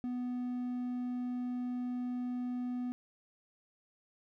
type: tone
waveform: triangle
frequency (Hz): 247.5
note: B3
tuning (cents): +4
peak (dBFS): -32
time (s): 0.04-2.92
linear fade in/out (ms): 0
effects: none